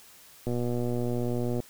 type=click train; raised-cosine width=2 ms; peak=-18 dBFS; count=138; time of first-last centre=0.47-1.602 s; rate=121 Hz; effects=white hiss -53 dBFS RMS until 1.69 s